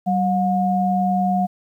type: tone pair together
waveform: sine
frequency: 190.7 / 720 Hz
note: G3 / F#5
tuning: -47 / -47 cents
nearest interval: octave + major seventh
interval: 2300 cents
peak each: -19 / -19 dBFS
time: 0.06-1.47 s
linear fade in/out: 20 ms
effects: 9-bit